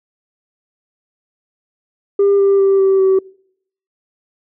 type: tone with pitch steps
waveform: sine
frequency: 399.8 / 395.2 / 390.7 / 386.2 / 381.7 Hz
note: G4 / G4 / G4 / G4 / G4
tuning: +34 / +14 / -6 / -26 / -46 cents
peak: -7 dBFS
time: 2.19-3.19 s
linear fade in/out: 5 ms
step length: 200 ms
effects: noise-tail reverb RT60 0.7 s tail -26 dB re dry + tanh soft clip ceiling -7 dBFS